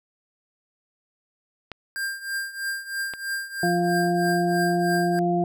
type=clicks; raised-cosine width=0.3 ms; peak=-18 dBFS; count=2; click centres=1.717 / 3.137 s
type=tone with tremolo; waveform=square; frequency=1594 Hz; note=G6; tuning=28 cents sharp; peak=-25 dBFS; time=1.96-5.19 s; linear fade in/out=0 ms; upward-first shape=triangle; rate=3.1 Hz; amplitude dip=85%
type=harmonic tone; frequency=174.61 Hz; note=F3; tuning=in tune; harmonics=1 / 2 / 4; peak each=-24 / -24 / -24 dBFS; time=3.63-5.44 s; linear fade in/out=2 ms
effects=none